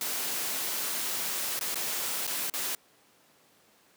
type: noise with dropouts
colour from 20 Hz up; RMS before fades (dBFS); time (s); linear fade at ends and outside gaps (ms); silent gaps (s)
white; -32; 0.01-2.75; 1; 1.592-1.61 / 1.745-1.756 / 2.268-2.276 / 2.499-2.538
effects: pink hiss -62 dBFS RMS until 3.96 s + high-pass 200 Hz 12 dB/octave